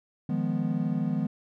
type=chord; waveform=triangle; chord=F half-diminished seventh; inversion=third; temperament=equal; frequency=155.56 / 174.61 / 207.7 / 246.9 Hz; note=Eb3 / F3 / Ab3 / Cb4; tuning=0 / 0 / 0 / 0 cents; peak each=-29 dBFS; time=0.29-1.27 s; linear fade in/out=5 ms; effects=none